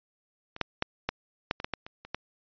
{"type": "clicks", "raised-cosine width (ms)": 0.3, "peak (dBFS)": [-25, -9, -10, -11, -9, -21, -15, -14, -26, -28, -15], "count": 11, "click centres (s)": [0.564, 0.613, 0.824, 1.09, 1.511, 1.601, 1.645, 1.737, 1.865, 2.05, 2.146], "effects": ["resampled to 11025 Hz"]}